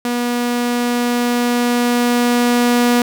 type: tone with level ramp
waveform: sawtooth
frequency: 241.8 Hz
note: B3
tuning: 36 cents flat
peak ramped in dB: -13 to -7 dBFS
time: 0.05-3.02 s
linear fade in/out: 2 ms
effects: none